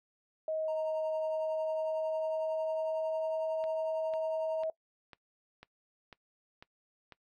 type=tone with pitch glide; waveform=sine; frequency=631 to 638.7 Hz; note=D#5 to D#5; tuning=+24 to +45 cents; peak=-31 dBFS; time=0.48-4.7 s; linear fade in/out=2 ms; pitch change=+21 cents; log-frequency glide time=1.1-3.43 s
type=tone with tremolo; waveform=triangle; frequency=928 Hz; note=A#5; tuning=8 cents flat; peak=-38 dBFS; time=0.68-4.63 s; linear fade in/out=2 ms; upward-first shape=triangle; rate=11 Hz; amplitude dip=75%
type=click train; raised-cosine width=0.3 ms; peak=-33 dBFS; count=8; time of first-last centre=3.64-7.123 s; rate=2.01 Hz
effects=noise-tail reverb RT60 0.1 s tail -20 dB re dry